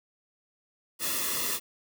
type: noise with comb filter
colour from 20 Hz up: white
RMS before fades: -30 dBFS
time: 0.99-1.6 s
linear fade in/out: 50 ms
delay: 1.3 ms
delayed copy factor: -0.8
effects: none